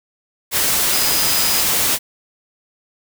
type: tone in noise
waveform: sine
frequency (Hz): 4978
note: D#8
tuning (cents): 0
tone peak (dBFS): -23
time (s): 0.9-1.65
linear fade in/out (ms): 50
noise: white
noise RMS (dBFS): -17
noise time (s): 0.51-1.99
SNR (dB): -9
effects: none